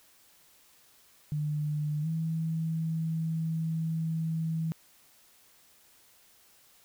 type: tone with pitch glide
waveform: sine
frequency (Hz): 150 to 161.7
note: D3 to E3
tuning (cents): +37 to -33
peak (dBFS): -28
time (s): 1.32-4.72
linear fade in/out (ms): 0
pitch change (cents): +130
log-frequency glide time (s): 2.02-2.07
effects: white hiss -61 dBFS RMS until 6.84 s